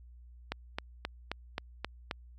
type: click train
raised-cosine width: 0.3 ms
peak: -17 dBFS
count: 7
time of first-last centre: 0.52-2.112 s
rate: 3.77 Hz
effects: added 60 Hz sine -50 dBFS peak until 2.38 s + MP3 96 kbps